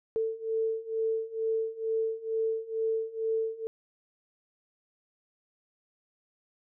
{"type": "beating tone pair", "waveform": "sine", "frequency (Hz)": [444.8, 447], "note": ["A4", "A4"], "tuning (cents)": [19, 27], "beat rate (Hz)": 2.2, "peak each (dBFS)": [-32, -30], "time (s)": [0.16, 3.67], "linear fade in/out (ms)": 0, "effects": []}